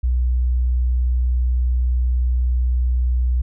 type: tone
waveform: sine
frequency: 61.74 Hz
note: B1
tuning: in tune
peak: -15 dBFS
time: 0.03-3.42 s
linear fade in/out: 10 ms
effects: none